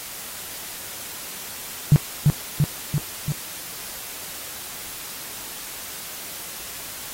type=tone with echo; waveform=sine; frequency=146.83 Hz; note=D3; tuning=in tune; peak=-8 dBFS; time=1.92-1.96 s; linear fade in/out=0 ms; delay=340 ms; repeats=4; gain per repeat=-3 dB; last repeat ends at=3.32 s; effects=white hiss -35 dBFS RMS until 7.13 s + AAC 48 kbps